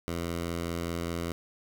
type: tone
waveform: 10% pulse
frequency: 84.9 Hz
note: F2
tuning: 48 cents flat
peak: -23 dBFS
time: 0.08-1.32 s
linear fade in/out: 0 ms
effects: none